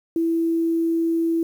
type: tone with quantisation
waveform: sine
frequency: 330.9 Hz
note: E4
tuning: 7 cents sharp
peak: -18 dBFS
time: 0.16-1.43 s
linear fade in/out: 2 ms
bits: 8
effects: none